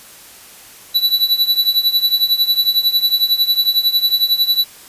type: tone with tremolo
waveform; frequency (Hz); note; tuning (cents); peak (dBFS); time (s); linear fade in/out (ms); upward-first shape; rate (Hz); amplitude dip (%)
square; 3951; B7; 0; -9; 0.94-4.65; 20; triangle; 11; 90
effects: white hiss -40 dBFS RMS until 4.88 s + resampled to 32000 Hz